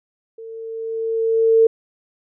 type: tone with level ramp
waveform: sine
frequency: 450.6 Hz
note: A4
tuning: 41 cents sharp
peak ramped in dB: -33 to -8 dBFS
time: 0.38-1.67 s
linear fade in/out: 5 ms
effects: none